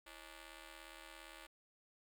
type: ring-modulated tone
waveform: 5% pulse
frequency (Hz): 293.7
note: D4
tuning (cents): 0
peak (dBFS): -39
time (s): 0.06-1.47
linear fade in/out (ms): 10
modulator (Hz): 255
effects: none